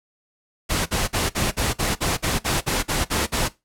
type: noise bursts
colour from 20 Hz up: pink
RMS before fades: -22 dBFS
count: 13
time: 0.69-3.488 s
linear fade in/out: 20 ms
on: 170 ms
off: 49 ms
effects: noise-tail reverb RT60 0.2 s tail -17 dB re dry + low-pass 12000 Hz 12 dB/octave